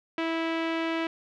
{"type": "tone with low-pass filter", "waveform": "sawtooth", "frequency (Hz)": 327.8, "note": "E4", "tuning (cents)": -10, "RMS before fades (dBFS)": -29, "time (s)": [0.18, 1.07], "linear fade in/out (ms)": 2, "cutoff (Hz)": 2700, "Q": 1.8, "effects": []}